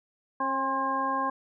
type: harmonic tone with a mistuned harmonic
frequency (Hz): 269.7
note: C#4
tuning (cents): -47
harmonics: 1 / 2 / 3 / 4 / 6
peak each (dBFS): -35 / -36 / -33 / -27 / -38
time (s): 0.4-1.3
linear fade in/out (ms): 5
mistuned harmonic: 4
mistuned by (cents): -31
effects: none